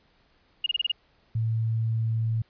sine tone bursts, 2853 Hz, F7, 36 cents sharp, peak -21 dBFS, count 6, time 0.64-0.918 s, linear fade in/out 5 ms, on 23 ms, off 28 ms
sine tone, 112.6 Hz, A2, 40 cents sharp, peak -23 dBFS, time 1.35-2.42 s, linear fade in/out 5 ms
effects pink hiss -64 dBFS RMS until 2.49 s + resampled to 11025 Hz

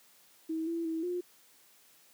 sine tone with pitch steps, 321.2 / 334.4 / 324 / 355.4 Hz, E4 / E4 / E4 / F4, -45 / +25 / -30 / +30 cents, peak -31 dBFS, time 0.49-1.21 s, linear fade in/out 10 ms, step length 180 ms, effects white hiss -62 dBFS RMS until 2.13 s + high-pass 150 Hz 12 dB/octave

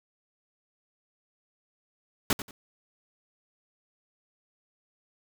pink noise with echo, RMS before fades -24 dBFS, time 2.3-2.33 s, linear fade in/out 2 ms, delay 90 ms, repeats 2, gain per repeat -12 dB, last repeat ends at 2.51 s, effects none

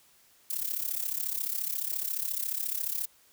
violet noise with amplitude modulation, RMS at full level -29 dBFS, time 0.5-3.06 s, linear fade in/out 5 ms, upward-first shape sine, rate 34.3 Hz, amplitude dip 80%, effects white hiss -62 dBFS RMS until 3.32 s

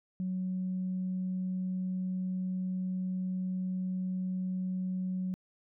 sine tone, 185 Hz, F#3, in tune, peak -30 dBFS, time 0.2-5.34 s, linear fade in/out 0 ms, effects tanh soft clip ceiling -26 dBFS

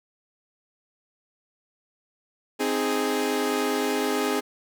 sawtooth chord, Ab major, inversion first, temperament equal, 261.6 / 311.1 / 415.3 Hz, C4 / Eb4 / Ab4, 0 / 0 / 0 cents, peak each -24 / -26 / -22 dBFS, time 2.59-4.41 s, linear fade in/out 20 ms, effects none

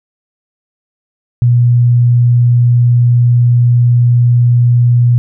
sine tone, 121 Hz, B2, 35 cents flat, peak -5 dBFS, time 1.42-5.18 s, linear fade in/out 0 ms, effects none

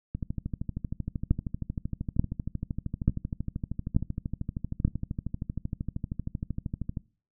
two click trains, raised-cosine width 5 ms, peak -19 / -9 dBFS, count 89 / 5, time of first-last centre 0.15-6.972 / 1.31-4.85 s, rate 12.9 / 1.13 Hz, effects noise-tail reverb RT60 0.4 s tail -23 dB re dry

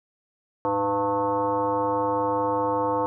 sine tone with frequency modulation, 698.5 Hz, F5, in tune, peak -21 dBFS, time 0.65-3.06 s, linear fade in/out 0 ms, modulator 196 Hz, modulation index 2, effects none

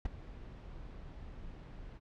brown noise with ADSR envelope, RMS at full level -31 dBFS, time 0.05-2 s, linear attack 6 ms, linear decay 12 ms, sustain -17 dB, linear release 42 ms, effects low-pass 4000 Hz 12 dB/octave

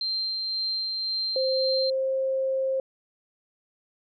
sine tone with tremolo, 4150 Hz, C8, 15 cents flat, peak -25 dBFS, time 0.01-1.9 s, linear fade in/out 2 ms, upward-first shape sine, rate 1.9 Hz, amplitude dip 25%
sine tone with pitch glide, 525 to 530.5 Hz, C5 to C5, +6 to +24 cents, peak -23 dBFS, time 1.36-2.8 s, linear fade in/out 2 ms, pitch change +18 cents, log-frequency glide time 1.5-2.13 s
effects none

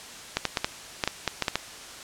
clicks, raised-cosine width 0.2 ms, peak -6 dBFS, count 10, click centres 0.37 / 0.453 / 0.572 / 0.645 / 1.038 / 1.076 / 1.277 / 1.423 / 1.482 / 1.556 s, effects white hiss -42 dBFS RMS until 2.03 s + low-pass 8000 Hz 12 dB/octave

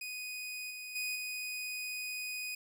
sawtooth tone with level steps, 2489 Hz, D#7, in tune, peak -36 / -39 / -31 / -34 dBFS, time 0.01-2.55 s, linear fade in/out 5 ms, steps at 0.7 / 0.95 / 1.15 s, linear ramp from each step 10 ms, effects none

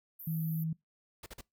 pink band-pass noise, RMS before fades -47 dBFS, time 0.19-0.64 s, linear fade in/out 10 ms, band 12000 to 15000 Hz, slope 96 dB/octave
sine tone, 160.7 Hz, E3, 44 cents flat, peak -31 dBFS, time 0.27-0.73 s, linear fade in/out 5 ms
pink noise bursts, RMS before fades -46 dBFS, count 3, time 1.23-1.412 s, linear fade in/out 5 ms, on 32 ms, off 43 ms
effects noise-tail reverb RT60 0.2 s tail -24 dB re dry

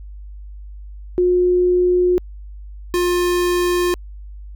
sine / square tone pair in turn, 359.4 / 354.2 Hz, F4 / F4, +50 / +24 cents, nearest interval unison, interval 26 cents, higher first, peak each -12 / -16 dBFS, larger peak first, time 1.18-2.18 / 2.94-3.94 s, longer neither, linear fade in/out 0 ms, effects added 50 Hz sine -32 dBFS peak until 4.55 s

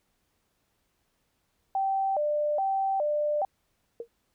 sine tone with vibrato, 680 Hz, F5, 46 cents flat, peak -24 dBFS, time 1.75-3.45 s, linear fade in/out 2 ms, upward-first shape square, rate 1.2 Hz, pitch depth 230 cents each way
sine tone with exponential decay, 466.2 Hz, A#4, in tune, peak -29 dBFS, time 4-4.08 s, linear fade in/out 2 ms, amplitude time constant 17 ms
effects pink hiss -74 dBFS RMS until 4.34 s

